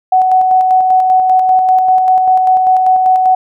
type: tone with tremolo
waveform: sine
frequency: 746 Hz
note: F#5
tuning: 14 cents sharp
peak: -5 dBFS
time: 0.12-3.35 s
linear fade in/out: 5 ms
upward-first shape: square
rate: 5.1 Hz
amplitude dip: 30%
effects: none